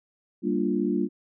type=chord; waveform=sine; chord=G minor seventh; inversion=none; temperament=equal; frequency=196 / 233.1 / 293.7 / 349.2 Hz; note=G3 / Bb3 / D4 / F4; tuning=0 / 0 / 0 / 0 cents; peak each=-28 dBFS; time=0.42-1.09 s; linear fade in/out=50 ms; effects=none